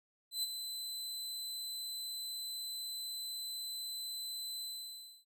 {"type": "tone with ADSR envelope", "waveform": "sawtooth", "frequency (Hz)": 4032, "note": "B7", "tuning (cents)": 35, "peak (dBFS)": -29, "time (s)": [0.31, 5.25], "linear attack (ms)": 120, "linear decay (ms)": 26, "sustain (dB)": -8, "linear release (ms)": 630, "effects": []}